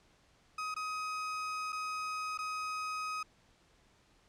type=tone with dropouts; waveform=35% pulse; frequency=1260 Hz; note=D#6; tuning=21 cents sharp; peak=-34 dBFS; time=0.58-3.23 s; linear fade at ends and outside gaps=5 ms; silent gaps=0.743-0.763 / 1.723-1.727 / 2.376-2.387 s; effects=pink hiss -67 dBFS RMS until 4.28 s + low-pass 7000 Hz 12 dB/octave